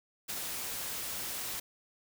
white noise with ADSR envelope, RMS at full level -35 dBFS, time 0.28-1.6 s, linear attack 24 ms, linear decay 3 ms, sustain -3 dB, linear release 7 ms, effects none

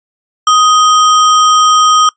sine tone with sample-and-hold, 1250 Hz, D#6, 8 cents sharp, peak -4 dBFS, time 0.47-2.09 s, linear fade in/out 2 ms, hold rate 4410 Hz, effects noise-tail reverb RT60 0.1 s tail -22 dB re dry + resampled to 16000 Hz

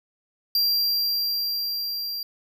square tone with level ramp, 4744 Hz, D8, 17 cents sharp, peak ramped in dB -19 to -29 dBFS, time 0.55-2.23 s, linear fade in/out 2 ms, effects none

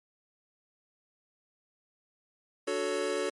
square chord, D major seventh, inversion none, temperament equal with one note detuned, 293.7 / 370 / 440 / 559.8 Hz, D4 / F#4 / A4 / C#5, 0 / 0 / 0 / +17 cents, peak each -40 / -35 / -34 / -35 dBFS, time 2.67-3.3 s, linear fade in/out 10 ms, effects MP3 48 kbps

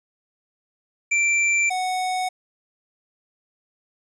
square tone pair in turn, 2349 / 739.9 Hz, D7 / F#5, 0 / 0 cents, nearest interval octave + minor sixth, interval 2000 cents, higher first, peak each -18 / -23 dBFS, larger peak first, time 1.11-1.7 / 1.7-2.29 s, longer neither, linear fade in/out 10 ms, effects resampled to 24000 Hz + 10-bit

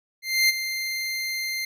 25% pulse tone with ADSR envelope, 2093 Hz, C7, in tune, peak -12 dBFS, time 0.22-1.65 s, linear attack 270 ms, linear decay 24 ms, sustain -11 dB, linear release 4 ms, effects none

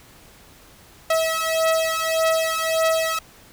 sawtooth beating tone pair, 646 / 647.7 Hz, E5 / E5, -35 / -31 cents, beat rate 1.7 Hz, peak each -18 dBFS, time 1.1-3.19 s, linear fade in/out 5 ms, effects pink hiss -49 dBFS RMS until 3.52 s

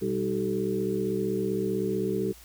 sine tone cluster, 123.1 / 196 / 311.1 / 380.7 / 436.4 Hz, B2 / G3 / D#4 / F#4 / A4, -5 / 0 / 0 / +49 / -14 cents, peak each -37 / -31 / -34 / -29 / -32 dBFS, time 0.01-2.33 s, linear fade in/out 20 ms, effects added 57 Hz sine -52 dBFS peak until 2.44 s + white hiss -52 dBFS RMS until 2.44 s

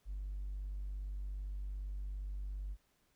sine tone with hard clipping, 48.72 Hz, G1, 10 cents flat, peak -39 dBFS, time 0.05-2.77 s, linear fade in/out 50 ms, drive 1 dB, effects pink hiss -75 dBFS RMS until 3.15 s

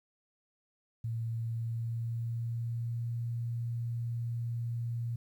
sine tone with pitch glide, 114.5 to 117.58 Hz, A#2 to A#2, -31 to +15 cents, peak -32 dBFS, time 1.04-5.16 s, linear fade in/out 5 ms, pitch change +46 cents, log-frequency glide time 1.33-3.06 s, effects 11-bit

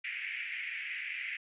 white band-pass noise, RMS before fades -39 dBFS, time 0.04-1.37 s, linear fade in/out 5 ms, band 1900 to 2500 Hz, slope 48 dB/octave, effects resampled to 8000 Hz

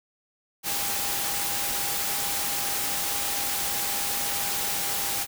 sine tone in noise, 805 Hz, G5, 46 cents sharp, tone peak -38 dBFS, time 0.63-5.27 s, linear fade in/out 50 ms, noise white, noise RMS -28 dBFS, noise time 0.63-5.27 s, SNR -13 dB, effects none

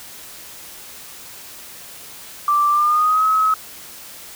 sine tone with pitch glide, 1174.7 to 1281 Hz, D6 to E6, 0 to -50 cents, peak -13 dBFS, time 2.48-3.54 s, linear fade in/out 2 ms, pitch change +150 cents, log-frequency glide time 2.7-3.25 s, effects white hiss -38 dBFS RMS until 4.35 s

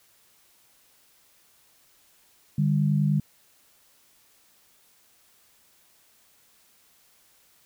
sine tone pair together, 149.61 / 199.7 Hz, D3 / G3, +32 / +32 cents, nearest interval perfect fourth, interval 500 cents, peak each -21 / -25 dBFS, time 2.58-3.2 s, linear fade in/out 5 ms, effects white hiss -61 dBFS RMS until 7.65 s

